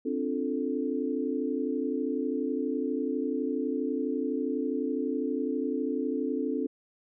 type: chord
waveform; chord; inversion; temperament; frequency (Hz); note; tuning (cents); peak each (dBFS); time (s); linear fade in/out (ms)
sine; D minor seventh; third; equal; 261.6 / 293.7 / 349.2 / 440; C4 / D4 / F4 / A4; 0 / 0 / 0 / 0; -31 / -32 / -37 / -33; 0.05-6.67; 10
effects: none